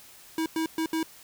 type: tone bursts at uneven times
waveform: square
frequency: 321.9 Hz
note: E4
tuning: 41 cents flat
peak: -26 dBFS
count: 4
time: 0.38-0.46 / 0.56-0.66 / 0.78-0.86 / 0.93-1.03 s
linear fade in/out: 2 ms
effects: white hiss -51 dBFS RMS until 1.23 s